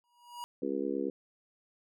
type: tone with exponential growth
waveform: square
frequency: 961 Hz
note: B5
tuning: 48 cents flat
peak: -37 dBFS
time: 0.04-0.44 s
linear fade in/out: 0 ms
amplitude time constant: 85 ms
type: harmonic tone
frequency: 69 Hz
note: C#2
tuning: 7 cents flat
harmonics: 3 / 4 / 5 / 6 / 7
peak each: -41 / -35 / -36 / -37 / -38 dBFS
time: 0.62-1.1 s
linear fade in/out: 5 ms
effects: none